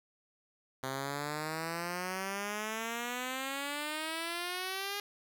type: exponential sweep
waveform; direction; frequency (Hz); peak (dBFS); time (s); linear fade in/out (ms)
5% pulse; up; 130.81 to 410; -24; 0.83-5; 2
effects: none